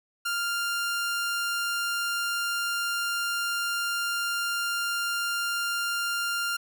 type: tone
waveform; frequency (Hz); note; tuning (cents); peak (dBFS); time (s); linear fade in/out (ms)
sawtooth; 1396.9; F6; 0; -23; 0.25-6.57; 10
effects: none